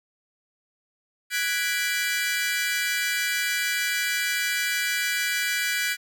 sawtooth chord, G# half-diminished seventh, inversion third, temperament equal, 1480 / 1661.2 / 1975.5 / 2349 Hz, F#6 / G#6 / B6 / D7, 0 / 0 / 0 / 0 cents, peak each -26 dBFS, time 1.3-5.97 s, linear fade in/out 50 ms, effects none

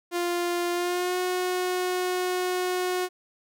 sawtooth tone with pitch glide, 349.2 to 364 Hz, F4 to F#4, 0 to -28 cents, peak -21 dBFS, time 0.11-3.09 s, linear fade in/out 50 ms, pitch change +72 cents, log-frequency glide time 0.72-1.18 s, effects none

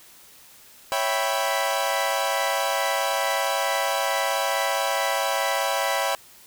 sawtooth chord, C# half-diminished seventh, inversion none, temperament equal, 554.4 / 659.3 / 784 / 987.8 Hz, C#5 / E5 / G5 / B5, 0 / 0 / 0 / 0 cents, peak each -24 dBFS, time 0.92-6.15 s, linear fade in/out 0 ms, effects white hiss -50 dBFS RMS until 6.46 s

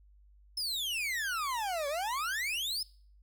40% pulse exponential two-way sweep, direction down then up, 5274 to 553 to 5274 Hz, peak -31 dBFS, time 0.57-2.83 s, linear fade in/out 5 ms, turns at 1.88 s, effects noise-tail reverb RT60 0.5 s tail -23 dB re dry + added 50 Hz sine -57 dBFS peak until 3.22 s

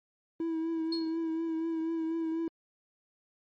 triangle tone with vibrato, 326.1 Hz, E4, 19 cents flat, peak -27 dBFS, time 0.4-2.48 s, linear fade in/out 2 ms, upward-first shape triangle, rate 4.1 Hz, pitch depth 35 cents each way
sine tone with exponential decay, 4300 Hz, C8, 47 cents sharp, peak -30 dBFS, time 0.92-1.18 s, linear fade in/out 5 ms, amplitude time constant 56 ms
effects tanh soft clip ceiling -22 dBFS + MP3 32 kbps

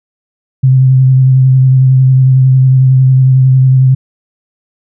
sine tone with vibrato, 130.8 Hz, C3, in tune, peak -3 dBFS, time 0.63-3.95 s, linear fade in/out 10 ms, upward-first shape sine, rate 11 Hz, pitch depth 21 cents each way, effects none

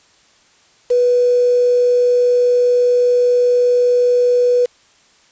sine tone with quantisation, 490.5 Hz, B4, 12 cents flat, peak -10 dBFS, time 0.9-4.66 s, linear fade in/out 10 ms, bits 5, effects white hiss -52 dBFS RMS until 5.31 s + resampled to 16000 Hz

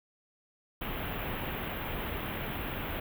pink band-stop noise, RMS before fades -36 dBFS, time 0.81-3 s, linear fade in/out 5 ms, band 3300 to 13000 Hz, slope 48 dB/octave, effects none

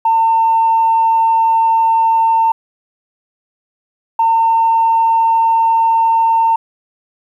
sine tone pair in turn, 903 / 907.1 Hz, A5 / A#5, +45 / -47 cents, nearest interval unison, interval 8 cents, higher second, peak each -8 dBFS, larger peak neither, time 0.05-2.52 / 4.19-6.56 s, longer first, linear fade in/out 5 ms, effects tanh soft clip ceiling -4 dBFS + 8-bit

